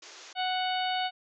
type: band-pass noise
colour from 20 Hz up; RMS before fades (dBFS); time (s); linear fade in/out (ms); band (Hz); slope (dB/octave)
white; -49; 0.02-0.33; 5; 310 to 7000; 96
type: harmonic tone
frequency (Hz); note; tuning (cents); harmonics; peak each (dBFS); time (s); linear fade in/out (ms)
740; F#5; 0; 1 / 2 / 3 / 4 / 5 / 6; -29 / -37 / -39 / -35 / -38 / -42; 0.35-1.11; 50
effects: none